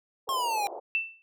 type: band-pass noise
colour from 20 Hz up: pink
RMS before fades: -40 dBFS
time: 0.27-0.8 s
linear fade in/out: 10 ms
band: 390 to 900 Hz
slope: 48 dB/octave
type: exponential sweep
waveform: square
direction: down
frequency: 1091 to 794 Hz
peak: -27 dBFS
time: 0.29-0.67 s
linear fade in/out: 0 ms
type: tone with exponential decay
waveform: sine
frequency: 2669 Hz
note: E7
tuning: 21 cents sharp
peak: -21 dBFS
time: 0.95-1.22 s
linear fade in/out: 0 ms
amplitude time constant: 57 ms
effects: none